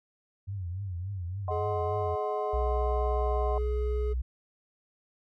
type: tone with vibrato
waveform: sine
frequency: 93 Hz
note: F#2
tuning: 9 cents sharp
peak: -32 dBFS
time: 0.47-2.16 s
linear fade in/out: 20 ms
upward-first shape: triangle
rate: 3.5 Hz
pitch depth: 170 cents each way
type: chord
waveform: sine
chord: C diminished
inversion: first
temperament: equal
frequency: 622.3 / 740 / 1046.5 Hz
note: Eb5 / Gb5 / C6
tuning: 0 / 0 / 0 cents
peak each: -34 / -34 / -36 dBFS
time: 1.48-3.58 s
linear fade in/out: 2 ms
type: tone with pitch glide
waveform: triangle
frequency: 423.3 to 420.9 Hz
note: G#4 to G#4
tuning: +33 to +23 cents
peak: -30 dBFS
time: 1.5-4.14 s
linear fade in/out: 20 ms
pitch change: -10 cents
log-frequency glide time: 3.14-3.46 s
type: tone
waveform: sine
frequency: 61.74 Hz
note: B1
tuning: in tune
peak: -27 dBFS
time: 2.53-4.22 s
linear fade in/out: 10 ms
effects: none